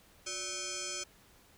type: tone with frequency modulation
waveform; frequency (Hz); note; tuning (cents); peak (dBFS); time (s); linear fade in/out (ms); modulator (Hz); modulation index
sine; 361.3; F#4; -41; -36; 0.26-1.04; 10; 940; 7.8
effects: pink hiss -62 dBFS RMS until 1.57 s